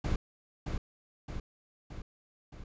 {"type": "noise with echo", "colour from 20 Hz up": "brown", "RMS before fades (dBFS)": -30, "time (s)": [0.04, 0.16], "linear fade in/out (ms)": 5, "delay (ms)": 620, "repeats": 4, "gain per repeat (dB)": -4, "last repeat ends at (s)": 2.64, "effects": ["resampled to 16000 Hz"]}